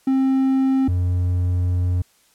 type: tone pair in turn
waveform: triangle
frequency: 265.6 / 89.46 Hz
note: C4 / F2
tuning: +26 / +42 cents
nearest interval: octave + perfect fifth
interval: 1884 cents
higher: first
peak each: -13 / -15 dBFS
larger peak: first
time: 0.07-0.88 / 0.88-2.02 s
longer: second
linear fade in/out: 5 ms
effects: white hiss -58 dBFS RMS until 2.34 s + low-pass 12000 Hz 12 dB/octave